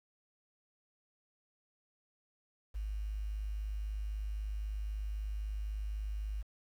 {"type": "tone with quantisation", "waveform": "sine", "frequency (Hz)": 51.91, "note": "G#1", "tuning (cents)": 0, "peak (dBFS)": -35, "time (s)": [2.74, 6.43], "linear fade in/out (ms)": 20, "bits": 10, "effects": []}